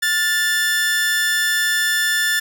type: tone pair together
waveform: sawtooth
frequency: 1427.2 / 1760 Hz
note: F6 / A6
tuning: +37 / 0 cents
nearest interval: major third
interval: 363 cents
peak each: -24 / -13 dBFS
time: 0.02-2.4 s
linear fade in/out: 10 ms
effects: none